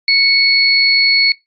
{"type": "tone pair together", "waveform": "sine", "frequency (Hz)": [2217, 4375], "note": ["C#7", "C#8"], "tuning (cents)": [0, -24], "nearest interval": "octave", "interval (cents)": 1176, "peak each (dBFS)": -12, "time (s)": [0.08, 1.32], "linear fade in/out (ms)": 2, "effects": ["noise-tail reverb RT60 0.2 s tail -22 dB re dry", "AAC 64 kbps"]}